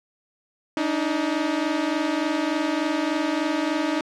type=tone pair together; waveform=sawtooth; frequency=290.6 / 314 Hz; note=D4 / D#4; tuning=-18 / +16 cents; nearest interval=minor second; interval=134 cents; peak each=-22 / -20 dBFS; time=0.77-4.01 s; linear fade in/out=2 ms; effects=low-pass 5000 Hz 12 dB/octave